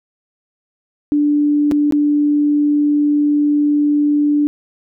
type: tone with dropouts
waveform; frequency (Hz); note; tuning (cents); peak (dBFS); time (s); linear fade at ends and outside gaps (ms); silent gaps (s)
sine; 293.7; D4; 0; -11; 1.12-4.47; 0; 1.713-1.719 / 1.91-1.923
effects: none